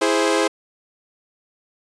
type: chord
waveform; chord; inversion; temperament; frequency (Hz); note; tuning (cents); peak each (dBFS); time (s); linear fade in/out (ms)
sawtooth; E augmented; none; equal; 329.6 / 415.3 / 523.3; E4 / G#4 / B#4; 0 / 0 / 0; -17; 0.01-0.48; 10
effects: resampled to 22050 Hz